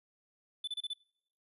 triangle tone bursts, 3500 Hz, A7, 10 cents flat, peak -33 dBFS, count 5, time 0.64-0.935 s, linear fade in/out 5 ms, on 35 ms, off 30 ms, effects noise-tail reverb RT60 0.7 s tail -25 dB re dry + resampled to 32000 Hz

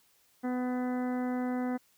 harmonic tone, 250.3 Hz, B3, 23 cents sharp, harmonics 1 / 2 / 3 / 4 / 5 / 6 / 7 / 8, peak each -30 / -39 / -40 / -48 / -49 / -49 / -52 / -51 dBFS, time 0.43-1.78 s, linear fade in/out 20 ms, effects white hiss -67 dBFS RMS until 1.97 s

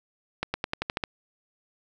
accelerating click train, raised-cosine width 0.3 ms, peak -11 dBFS, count 8, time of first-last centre 0.43-1.038 s, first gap 110 ms, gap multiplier 0.92, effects none

